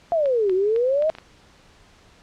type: exponential two-way sweep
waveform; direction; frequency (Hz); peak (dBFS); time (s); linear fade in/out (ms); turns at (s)
sine; down then up; 698.5 to 362.8 to 648; -17; 0.12-1.1; 0; 0.53
type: clicks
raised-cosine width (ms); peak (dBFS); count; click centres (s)
0.3; -22; 7; 0.258 / 0.496 / 0.762 / 1.023 / 1.095 / 1.151 / 1.185
effects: pink hiss -53 dBFS RMS until 2.22 s + low-pass 6000 Hz 12 dB/octave